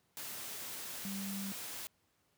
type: tone in noise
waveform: sine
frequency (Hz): 196.3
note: G3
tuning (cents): +3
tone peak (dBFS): -39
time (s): 1.05-1.52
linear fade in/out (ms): 0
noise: white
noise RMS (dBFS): -44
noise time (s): 0.17-1.87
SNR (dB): +2
effects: pink hiss -75 dBFS RMS until 2.37 s + high-pass 80 Hz 12 dB/octave